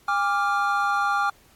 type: chord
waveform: triangle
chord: D diminished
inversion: second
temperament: equal with one note detuned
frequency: 810.7 / 1174.7 / 1396.9 Hz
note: Ab5 / D6 / F6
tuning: -42 / 0 / 0 cents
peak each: -23 dBFS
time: 0.08-1.3 s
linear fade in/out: 5 ms
effects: pink hiss -57 dBFS RMS until 1.55 s + AAC 64 kbps